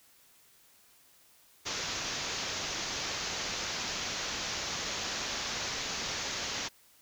white low-pass noise, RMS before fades -36 dBFS, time 1.65-6.69 s, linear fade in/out 20 ms, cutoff 6800 Hz, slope 96 dB/octave, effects white hiss -62 dBFS RMS until 7.01 s

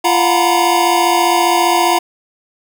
square tone cluster, 345.6 / 703 / 738 / 925 / 990 Hz, F4 / F5 / F#5 / A#5 / B5, -18 / +11 / -5 / -14 / +4 cents, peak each -18 dBFS, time 0.04-1.99 s, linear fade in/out 10 ms, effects none

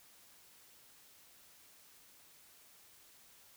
silence, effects white hiss -62 dBFS RMS until 3.56 s

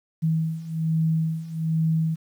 sine beating tone pair, 160 / 161.2 Hz, D#3 / E3, +49 / -38 cents, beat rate 1.2 Hz, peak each -26 / -23 dBFS, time 0.22-2.16 s, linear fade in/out 20 ms, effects 9-bit

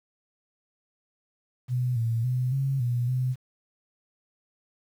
sine tone with pitch steps, 124.9 / 114.8 / 126.3 / 135.8 / 121.4 / 127.7 Hz, B2 / A#2 / B2 / C#3 / B2 / C3, +20 / -26 / +39 / -35 / -29 / -42 cents, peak -23 dBFS, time 1.68-3.36 s, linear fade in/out 50 ms, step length 280 ms, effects 9-bit

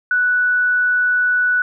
sine tone, 1480 Hz, F#6, in tune, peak -13 dBFS, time 0.11-1.62 s, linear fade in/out 2 ms, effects none

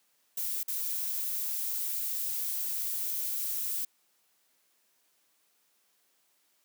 violet noise with dropouts, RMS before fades -33 dBFS, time 0.37-3.85 s, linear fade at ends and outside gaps 5 ms, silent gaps 0.632-0.68 s, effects white hiss -71 dBFS RMS until 6.64 s + high-pass 200 Hz 12 dB/octave

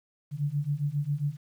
sine beating tone pair, 141.1 / 148.5 Hz, C#3 / D3, +31 / +20 cents, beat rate 7.4 Hz, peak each -30 / -29 dBFS, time 0.31-1.37 s, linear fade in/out 50 ms, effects 10-bit

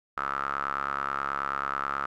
sawtooth tone with band-pass filter, 69.3 Hz, C#2, in tune, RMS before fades -31 dBFS, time 0.17-2.06 s, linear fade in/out 5 ms, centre 1300 Hz, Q 9, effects none

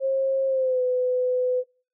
sine tone with pitch glide, 536 to 503 Hz, C5 to B4, +42 to +32 cents, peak -20 dBFS, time 0-1.64 s, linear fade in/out 50 ms, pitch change -110 cents, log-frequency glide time 0.47-0.82 s, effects noise-tail reverb RT60 0.4 s tail -24 dB re dry

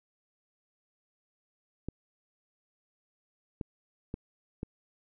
clicks, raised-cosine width 3 ms, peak -22 dBFS, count 4, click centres 1.886 / 3.612 / 4.141 / 4.631 s, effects none

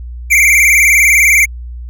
square tone with vibrato, 2217 Hz, C#7, in tune, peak -6 dBFS, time 0.3-1.46 s, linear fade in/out 20 ms, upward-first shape sine, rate 20 Hz, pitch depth 120 cents each way, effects added 60 Hz sine -23 dBFS peak until 1.89 s

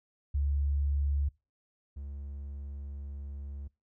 sine / triangle tone pair in turn, 71 / 70.31 Hz, C#2 / C#2, +42 / +25 cents, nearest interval unison, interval 17 cents, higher first, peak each -26 / -36 dBFS, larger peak first, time 0.34-1.29 / 1.96-3.68 s, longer second, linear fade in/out 10 ms, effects noise-tail reverb RT60 0.3 s tail -26 dB re dry

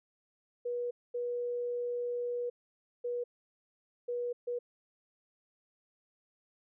sine tone bursts at uneven times, 484.4 Hz, B4, 34 cents flat, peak -32 dBFS, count 5, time 0.65-0.91 / 1.14-2.5 / 3.04-3.24 / 4.08-4.33 / 4.47-4.59 s, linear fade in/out 10 ms, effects none

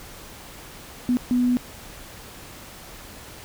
sine tone bursts at uneven times, 246.9 Hz, B3, in tune, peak -17 dBFS, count 2, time 1.09-1.17 / 1.31-1.57 s, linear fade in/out 0 ms, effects pink hiss -42 dBFS RMS until 3.44 s

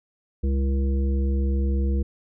harmonic tone with a mistuned harmonic, 67.9 Hz, C#2, 35 cents flat, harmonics 1 / 3 / 5 / 7, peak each -20 / -30 / -34 / -37 dBFS, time 0.43-2.03 s, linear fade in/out 10 ms, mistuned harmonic 5, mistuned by -18 cents, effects none

